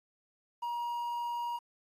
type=tone with quantisation; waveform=triangle; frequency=951 Hz; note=A#5; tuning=34 cents sharp; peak=-31 dBFS; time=0.62-1.59 s; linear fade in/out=10 ms; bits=10; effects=AAC 32 kbps